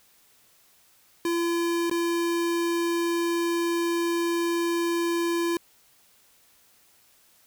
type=tone with dropouts; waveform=square; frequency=340.1 Hz; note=F4; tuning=46 cents flat; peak=-24 dBFS; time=1.25-5.57 s; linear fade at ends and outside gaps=2 ms; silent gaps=1.898-1.912 s; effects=white hiss -60 dBFS RMS until 7.46 s